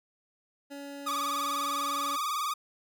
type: tone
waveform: 25% pulse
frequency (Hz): 282.1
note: C#4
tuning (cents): +30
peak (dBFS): -36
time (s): 0.7-2.17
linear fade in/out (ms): 20
type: tone with vibrato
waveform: 45% pulse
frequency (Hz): 1186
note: D6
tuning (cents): +17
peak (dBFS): -29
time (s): 1.06-2.54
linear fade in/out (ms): 10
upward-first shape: sine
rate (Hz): 20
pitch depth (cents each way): 98
effects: none